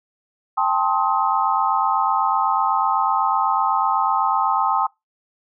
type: chord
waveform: sine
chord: A half-diminished seventh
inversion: third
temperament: just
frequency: 792 / 880 / 1056 / 1267.2 Hz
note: G5 / A5 / C6 / Eb6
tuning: +18 / 0 / +16 / +31 cents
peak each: -22 dBFS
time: 0.57-4.87 s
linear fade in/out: 10 ms
effects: noise-tail reverb RT60 0.2 s tail -24 dB re dry